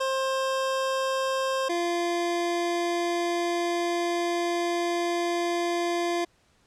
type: tone pair in turn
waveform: 25% pulse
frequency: 530 / 345.3 Hz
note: C5 / F4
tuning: +22 / -20 cents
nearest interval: perfect fifth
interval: 742 cents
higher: first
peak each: -21 dBFS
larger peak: neither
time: 0-1.69 / 1.69-6.25 s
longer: second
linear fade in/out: 10 ms
effects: pink hiss -64 dBFS RMS until 6.66 s + low-pass 8000 Hz 12 dB/octave